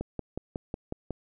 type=click train; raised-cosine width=2 ms; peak=-19 dBFS; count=7; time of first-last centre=0.01-1.107 s; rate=5.47 Hz; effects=none